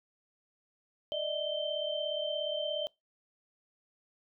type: tone cluster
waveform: sine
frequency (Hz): 596 / 633 / 3113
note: D5 / D#5 / G7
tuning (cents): +25 / +30 / -13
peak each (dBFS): -35 / -37 / -36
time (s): 1.12-2.87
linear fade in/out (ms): 0
effects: noise-tail reverb RT60 0.2 s tail -24 dB re dry